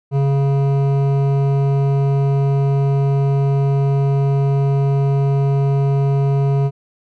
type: tone with hard clipping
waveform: sine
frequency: 138.59 Hz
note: C#3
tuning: in tune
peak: -15 dBFS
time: 0.11-6.71 s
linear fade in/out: 50 ms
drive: 12 dB
effects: none